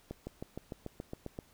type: accelerating click train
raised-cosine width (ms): 2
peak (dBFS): -26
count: 10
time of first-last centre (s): 0.11-1.389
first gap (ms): 160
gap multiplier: 0.97
effects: pink hiss -64 dBFS RMS until 1.53 s

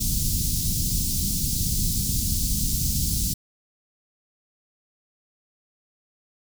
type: band-stop noise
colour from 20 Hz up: pink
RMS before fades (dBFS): -24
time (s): 0-3.34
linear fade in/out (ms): 10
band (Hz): 210 to 4800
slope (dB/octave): 24
effects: none

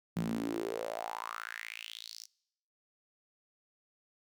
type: tone with high-pass filter sweep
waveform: sawtooth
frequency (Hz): 56.1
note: A1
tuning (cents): +34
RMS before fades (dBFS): -39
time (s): 0.16-2.26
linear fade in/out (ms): 10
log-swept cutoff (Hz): 170 to 5700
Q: 5.9
effects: noise-tail reverb RT60 0.8 s tail -25 dB re dry

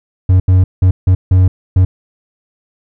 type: tone bursts at uneven times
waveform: triangle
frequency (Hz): 92.5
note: F#2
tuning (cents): 0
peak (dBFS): -3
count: 6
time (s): 0.29-0.4 / 0.48-0.64 / 0.82-0.91 / 1.07-1.15 / 1.31-1.48 / 1.76-1.85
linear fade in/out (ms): 5
effects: none

